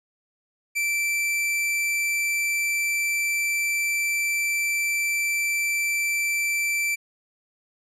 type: tone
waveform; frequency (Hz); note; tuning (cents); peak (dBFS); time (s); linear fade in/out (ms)
45% pulse; 2336; D7; -10; -22; 0.75-6.96; 20
effects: resampled to 32000 Hz